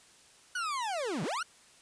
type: linear two-way sweep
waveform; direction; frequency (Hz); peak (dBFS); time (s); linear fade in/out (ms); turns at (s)
40% pulse; down then up; 1500 to 135.9 to 1500; -31; 0.55-1.43; 5; 1.23
effects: white hiss -59 dBFS RMS until 1.81 s + resampled to 22050 Hz